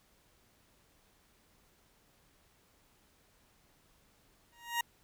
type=tone with exponential growth; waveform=20% pulse; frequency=943 Hz; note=A#5; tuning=20 cents sharp; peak=-23 dBFS; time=4.52-4.81 s; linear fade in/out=5 ms; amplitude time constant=62 ms; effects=pink hiss -68 dBFS RMS until 5.03 s